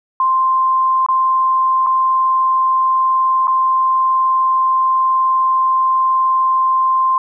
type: tone with dropouts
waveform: sine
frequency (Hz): 1046.5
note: C6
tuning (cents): 0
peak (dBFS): -11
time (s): 0.2-7.18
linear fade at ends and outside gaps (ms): 2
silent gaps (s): 1.063-1.086 / 1.864-1.868 / 3.472-3.479
effects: none